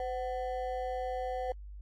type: ring-modulated tone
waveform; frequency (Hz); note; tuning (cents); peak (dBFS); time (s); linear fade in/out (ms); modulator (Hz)
triangle; 630; D#5; +21; -28; 0-1.52; 2; 119
effects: added 50 Hz sine -43 dBFS peak until 1.81 s + AAC 64 kbps